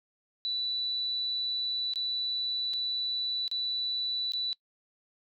sine tone with dropouts, 3963 Hz, B7, 5 cents sharp, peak -29 dBFS, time 0.45-4.53 s, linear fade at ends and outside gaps 0 ms, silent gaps 1.936-1.958 / 2.734-2.737 / 3.479-3.514 / 4.32-4.335 s, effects noise-tail reverb RT60 0.1 s tail -23 dB re dry

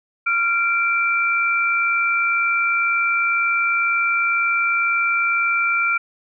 sine tone pair together, 1384 / 2346 Hz, F6 / D7, -16 / -2 cents, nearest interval major sixth, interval 914 cents, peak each -19 dBFS, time 0.26-5.98 s, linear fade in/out 10 ms, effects none

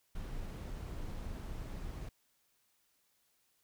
brown noise, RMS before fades -42 dBFS, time 0.15-2.09 s, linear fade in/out 5 ms, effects white hiss -75 dBFS RMS until 3.63 s

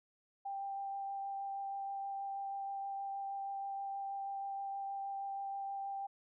sine tone with vibrato, 789 Hz, G5, 11 cents sharp, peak -38 dBFS, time 0.45-6.07 s, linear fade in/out 10 ms, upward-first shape sine, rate 6.3 Hz, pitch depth 9 cents each way, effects none

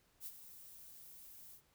violet noise with ADSR envelope, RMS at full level -45 dBFS, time 0.2-1.62 s, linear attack 63 ms, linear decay 44 ms, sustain -11 dB, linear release 81 ms, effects pink hiss -73 dBFS RMS until 1.74 s

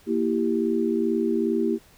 sine chord, E diminished, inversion second, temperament equal, 233.1 / 329.6 / 392 Hz, Bb3 / E4 / G4, 0 / 0 / 0 cents, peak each -25 dBFS, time 0.06-1.79 s, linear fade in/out 50 ms, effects pink hiss -55 dBFS RMS until 1.97 s

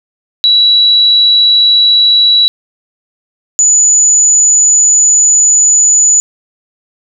sine tone pair in turn, 3918 / 6939 Hz, B7 / A8, -15 / -25 cents, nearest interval minor seventh, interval 990 cents, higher second, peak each -4 dBFS, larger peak neither, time 0.44-2.48 / 3.59-6.2 s, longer second, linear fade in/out 0 ms, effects none

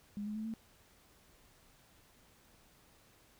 sine tone with pitch steps, 205.4 / 211.3 / 217.4 / 223.6 Hz, G#3 / G#3 / A3 / A3, -19 / +30 / -21 / +28 cents, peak -37 dBFS, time 0.17-0.538 s, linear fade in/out 0 ms, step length 92 ms, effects pink hiss -65 dBFS RMS until 3.39 s

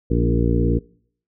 harmonic tone with a mistuned harmonic, 58.27 Hz, A#1, in tune, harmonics 1 / 2 / 3 / 4 / 5 / 6 / 7 / 8, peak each -20 / -22 / -24 / -26 / -24 / -27 / -30 / -27 dBFS, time 0.1-0.79 s, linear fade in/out 10 ms, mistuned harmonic 5, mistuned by -16 cents, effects noise-tail reverb RT60 0.6 s tail -24 dB re dry

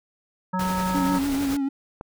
harmonic tone, 184.9 Hz, F#3, 1 cent flat, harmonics 1 / 3 / 5 / 7 / 9, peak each -25 / -35 / -27 / -32 / -39 dBFS, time 0.53-1.19 s, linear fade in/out 10 ms
pink noise with tremolo, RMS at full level -32 dBFS, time 0.59-1.57 s, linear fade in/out 5 ms, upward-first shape sine, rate 11 Hz, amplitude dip 30%
triangle tone with vibrato, 277.2 Hz, C#4, in tune, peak -20 dBFS, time 0.94-1.69 s, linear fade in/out 10 ms, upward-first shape sine, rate 6.8 Hz, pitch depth 43 cents each way
click, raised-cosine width 1 ms, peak -21 dBFS, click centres 2.011 s
effects none

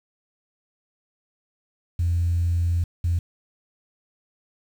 sine tone bursts at uneven times, 86 Hz, F2, 26 cents flat, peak -18 dBFS, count 2, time 1.99-2.84 / 3.04-3.19 s, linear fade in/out 5 ms, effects tanh soft clip ceiling -15 dBFS + 8-bit

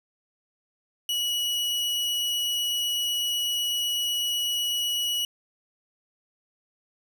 40% pulse tone, 2927 Hz, F#7, 19 cents flat, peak -24 dBFS, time 1.09-5.25 s, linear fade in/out 2 ms, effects none

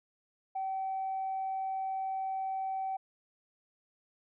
sine tone, 767 Hz, G5, 38 cents flat, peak -31 dBFS, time 0.55-2.97 s, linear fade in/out 10 ms, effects tanh soft clip ceiling -28 dBFS

